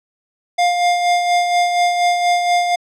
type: tone with tremolo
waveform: square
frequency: 705 Hz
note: F5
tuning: 16 cents sharp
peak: -12 dBFS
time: 0.58-2.76 s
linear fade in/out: 10 ms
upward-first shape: sine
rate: 4.2 Hz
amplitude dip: 45%
effects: low-pass 7000 Hz 12 dB/octave